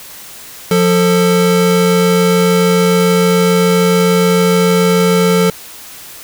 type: tone pair together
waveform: square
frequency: 177.3 / 445 Hz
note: F3 / A4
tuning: +26 / +20 cents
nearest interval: octave + major third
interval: 1594 cents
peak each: -12 dBFS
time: 0.71-5.5 s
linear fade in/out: 2 ms
effects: white hiss -33 dBFS RMS until 6.23 s